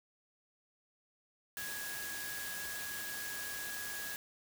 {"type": "tone in noise", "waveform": "sine", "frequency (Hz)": 1661.2, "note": "G#6", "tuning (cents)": 0, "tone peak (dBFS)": -43, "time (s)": [1.57, 4.16], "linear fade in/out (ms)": 0, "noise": "white", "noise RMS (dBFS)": -43, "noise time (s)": [1.57, 4.16], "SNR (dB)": -3, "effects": []}